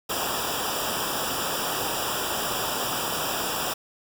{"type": "noise with comb filter", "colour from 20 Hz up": "pink", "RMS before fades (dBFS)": -28, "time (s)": [0.09, 3.74], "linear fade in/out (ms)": 10, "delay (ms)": 0.47, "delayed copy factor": -0.95, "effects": []}